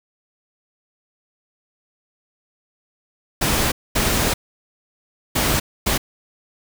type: noise bursts at uneven times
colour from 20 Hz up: pink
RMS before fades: -19 dBFS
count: 4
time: 3.41-3.72 / 3.95-4.34 / 5.35-5.6 / 5.86-5.98 s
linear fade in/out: 10 ms
effects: none